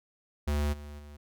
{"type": "tone with level steps", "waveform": "square", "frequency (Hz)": 73.42, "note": "D2", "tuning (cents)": 0, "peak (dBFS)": [-27, -42, -46], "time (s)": [0.47, 1.17], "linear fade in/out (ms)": 10, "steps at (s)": [0.72, 0.98], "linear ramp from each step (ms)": 20, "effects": []}